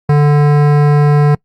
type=tone with hard clipping; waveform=sine; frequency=146.83 Hz; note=D3; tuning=in tune; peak=-8 dBFS; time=0.09-1.35 s; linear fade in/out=5 ms; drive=17 dB; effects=noise-tail reverb RT60 0.1 s tail -26 dB re dry + Opus 48 kbps